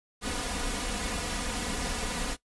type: noise with comb filter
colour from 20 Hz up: pink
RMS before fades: -32 dBFS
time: 0.21-2.37 s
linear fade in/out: 50 ms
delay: 4.1 ms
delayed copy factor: +0.8
effects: noise-tail reverb RT60 0.1 s tail -18 dB re dry + resampled to 24000 Hz